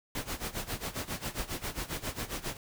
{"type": "noise with tremolo", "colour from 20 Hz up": "pink", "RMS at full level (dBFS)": -34, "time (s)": [0.15, 2.57], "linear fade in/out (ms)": 2, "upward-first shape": "sine", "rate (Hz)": 7.4, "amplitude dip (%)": 85, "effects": []}